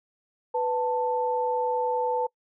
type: tone pair together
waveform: sine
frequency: 495.9 / 885 Hz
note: B4 / A5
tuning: +7 / +10 cents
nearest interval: minor seventh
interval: 1003 cents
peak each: -26 dBFS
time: 0.54-2.27 s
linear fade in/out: 10 ms
effects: noise-tail reverb RT60 0.1 s tail -24 dB re dry